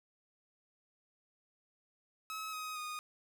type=tone with pitch steps; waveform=sawtooth; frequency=1285 / 1259.3 / 1234.1 Hz; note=E6 / D#6 / D#6; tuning=-45 / +20 / -15 cents; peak=-36 dBFS; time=2.3-2.99 s; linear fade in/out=0 ms; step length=230 ms; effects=none